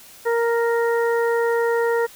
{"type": "harmonic tone", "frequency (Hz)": 466.2, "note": "A#4", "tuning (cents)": 0, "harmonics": [1, 2, 3, 4], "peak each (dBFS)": [-18, -26, -30, -29], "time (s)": [0.25, 2.07], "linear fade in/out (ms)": 20, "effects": ["white hiss -45 dBFS RMS until 2.15 s"]}